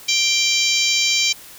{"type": "harmonic tone", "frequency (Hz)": 786, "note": "G5", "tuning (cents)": 4, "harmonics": [3, 4, 5, 6, 7, 8, 9], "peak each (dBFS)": [-21, -22, -23, -24, -24, -25, -26], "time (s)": [0.08, 1.33], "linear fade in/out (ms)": 10, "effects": ["white hiss -41 dBFS RMS until 1.58 s"]}